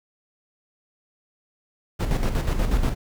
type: noise with tremolo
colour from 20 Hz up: brown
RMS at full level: -19 dBFS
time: 1.99-2.95 s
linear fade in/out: 20 ms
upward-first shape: square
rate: 8.3 Hz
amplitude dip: 55%
effects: none